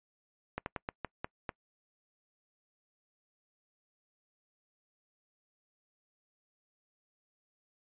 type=slowing click train; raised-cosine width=0.5 ms; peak=-20 dBFS; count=7; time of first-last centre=0.58-1.492 s; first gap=81 ms; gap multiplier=1.25; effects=noise-tail reverb RT60 0.1 s tail -25 dB re dry + resampled to 8000 Hz